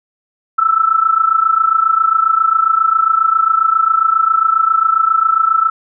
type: tone with amplitude modulation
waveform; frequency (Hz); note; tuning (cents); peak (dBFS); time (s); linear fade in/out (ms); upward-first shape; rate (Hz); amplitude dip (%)
sine; 1318.5; E6; 0; -6; 0.58-5.7; 10; sine; 27.4; 80
effects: none